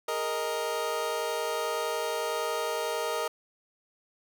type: chord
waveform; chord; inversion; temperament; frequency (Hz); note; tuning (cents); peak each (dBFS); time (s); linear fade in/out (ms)
25% pulse; Ab suspended second; none; equal; 415.3 / 466.2 / 622.3; Ab4 / Bb4 / Eb5; 0 / 0 / 0; -34 / -28 / -29; 0.08-3.28; 5
effects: none